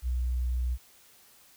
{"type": "tone", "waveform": "sine", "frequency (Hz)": 61.74, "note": "B1", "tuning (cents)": 0, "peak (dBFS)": -26, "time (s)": [0.02, 0.78], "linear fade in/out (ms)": 50, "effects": ["white hiss -58 dBFS RMS until 1.56 s"]}